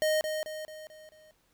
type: tone with echo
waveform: square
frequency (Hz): 620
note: D#5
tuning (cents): -6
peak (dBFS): -25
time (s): 0.02-0.21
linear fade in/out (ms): 0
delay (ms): 220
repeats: 5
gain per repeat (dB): -6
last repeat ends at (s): 1.31
effects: pink hiss -70 dBFS RMS until 1.53 s